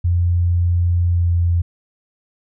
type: tone with pitch glide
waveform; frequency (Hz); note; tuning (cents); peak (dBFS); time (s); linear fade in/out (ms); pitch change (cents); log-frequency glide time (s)
sine; 87.2 to 86.15; F2 to F2; -2 to -23; -13; 0.04-1.62; 10; -21; 1.09-1.31
effects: none